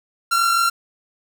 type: tone pair together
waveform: 45% pulse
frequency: 1326 / 1372 Hz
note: E6 / F6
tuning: +10 / -31 cents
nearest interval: minor second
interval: 59 cents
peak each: -25 / -16 dBFS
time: 0.31-0.7 s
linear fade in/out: 10 ms
effects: 8-bit